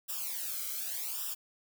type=noise with flanger; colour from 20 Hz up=blue; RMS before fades=-37 dBFS; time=0.08-1.35 s; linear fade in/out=20 ms; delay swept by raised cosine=0.46 to 1.12 ms; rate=0.86 Hz; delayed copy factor=-0.95; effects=none